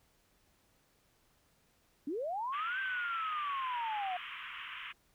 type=linear two-way sweep; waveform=sine; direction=up then down; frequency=261.6 to 1580 to 709 Hz; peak=-34 dBFS; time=2.07-4.17 s; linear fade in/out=5 ms; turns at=2.79 s
type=band-pass noise; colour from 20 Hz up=white; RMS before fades=-45 dBFS; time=2.52-4.93 s; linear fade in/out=20 ms; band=1000 to 3200 Hz; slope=96 dB/octave
effects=pink hiss -71 dBFS RMS until 5.14 s